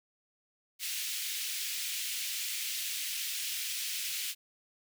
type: high-pass noise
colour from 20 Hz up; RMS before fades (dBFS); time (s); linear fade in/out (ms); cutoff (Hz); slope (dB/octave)
pink; -36; 0.79-4.35; 50; 2400; 24
effects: none